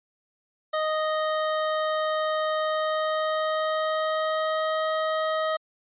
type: tone with pitch glide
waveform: 25% pulse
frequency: 622.3 to 630.3 Hz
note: D#5 to D#5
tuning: 0 to +22 cents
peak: -20 dBFS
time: 0.73-5.57 s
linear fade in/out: 10 ms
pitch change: +22 cents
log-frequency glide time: 2.59-4.84 s
effects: resampled to 8000 Hz